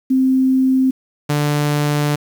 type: tone pair in turn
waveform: sine / sawtooth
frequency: 261.6 / 147.24 Hz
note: C4 / D3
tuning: 0 / +5 cents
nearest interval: minor seventh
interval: 995 cents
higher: first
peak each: -11 dBFS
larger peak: neither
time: 0.1-0.91 / 1.29-2.16 s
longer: second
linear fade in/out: 10 ms
effects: 7-bit